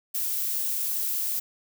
violet noise, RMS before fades -28 dBFS, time 0.14-1.4 s, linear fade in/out 10 ms, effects none

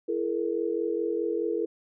sine tone cluster, 335.4 / 424.1 / 468.9 Hz, E4 / G#4 / A#4, +30 / +36 / +10 cents, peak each -30 dBFS, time 0.08-1.66 s, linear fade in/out 10 ms, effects none

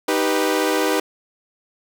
sawtooth chord, Eb augmented, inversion none, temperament equal, 311.1 / 392 / 493.9 Hz, Eb4 / G4 / B4, 0 / 0 / 0 cents, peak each -18 dBFS, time 0.08-1 s, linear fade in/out 5 ms, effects none

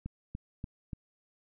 click train, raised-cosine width 5 ms, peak -25 dBFS, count 4, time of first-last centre 0.06-0.932 s, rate 3.44 Hz, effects none

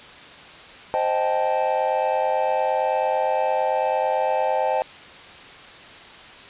triangle chord, A half-diminished seventh, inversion first, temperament equal with one note detuned, 523.3 / 622.3 / 784 / 872.9 Hz, C5 / Eb5 / G5 / A5, 0 / 0 / 0 / -14 cents, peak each -23 dBFS, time 0.94-4.82 s, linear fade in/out 0 ms, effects white hiss -42 dBFS RMS until 6.49 s + resampled to 8000 Hz

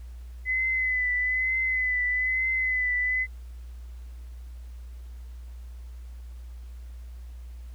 sine tone with vibrato, 2020 Hz, B6, 39 cents sharp, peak -23 dBFS, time 0.45-3.27 s, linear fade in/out 50 ms, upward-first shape triangle, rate 1.1 Hz, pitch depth 37 cents each way, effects added 60 Hz sine -38 dBFS peak until 7.74 s + pink hiss -61 dBFS RMS until 7.74 s

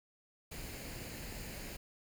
pink noise with comb filter, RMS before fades -45 dBFS, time 0.51-1.77 s, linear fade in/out 10 ms, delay 0.43 ms, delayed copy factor +0.5, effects none

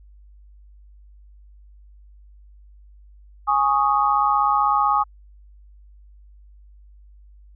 sine chord, Ab suspended fourth, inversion none, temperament equal, 830.6 / 1108.7 / 1244.5 Hz, Ab5 / Db6 / Eb6, 0 / 0 / 0 cents, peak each -20 / -21 / -20 dBFS, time 3.47-5.04 s, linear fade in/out 20 ms, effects added 50 Hz sine -45 dBFS peak until 7.55 s

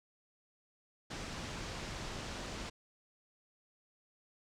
pink low-pass noise, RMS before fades -43 dBFS, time 1.1-2.7 s, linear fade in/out 10 ms, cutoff 7000 Hz, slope 24 dB/octave, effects none

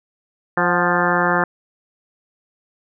harmonic tone with a mistuned harmonic, 175.4 Hz, F3, 8 cents sharp, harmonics 1 / 2 / 3 / 4 / 5 / 6 / 7 / 8 / 9 / 10, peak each -24 / -24 / -24 / -24 / -24 / -24 / -24 / -24 / -24 / -24 dBFS, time 0.57-1.44 s, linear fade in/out 2 ms, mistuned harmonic 4, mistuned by +48 cents, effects none

